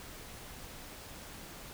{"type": "silence", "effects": ["pink hiss -48 dBFS RMS until 1.73 s"]}